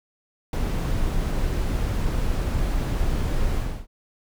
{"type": "noise with ADSR envelope", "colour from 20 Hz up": "brown", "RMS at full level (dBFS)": -21, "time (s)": [0.53, 3.87], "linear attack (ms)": 3, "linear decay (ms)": 4, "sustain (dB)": -2, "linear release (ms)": 310, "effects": []}